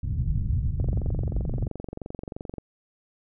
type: low-pass noise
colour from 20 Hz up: white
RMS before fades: -26 dBFS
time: 0.03-1.68 s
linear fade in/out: 5 ms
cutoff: 130 Hz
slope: 24 dB/octave
type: click train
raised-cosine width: 2 ms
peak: -21 dBFS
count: 42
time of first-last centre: 0.8-2.583 s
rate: 23 Hz
effects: none